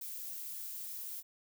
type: noise with ADSR envelope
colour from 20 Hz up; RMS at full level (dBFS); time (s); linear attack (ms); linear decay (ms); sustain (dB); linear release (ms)
violet; -41; 0.01-1.23; 8; 7; -2; 42
effects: none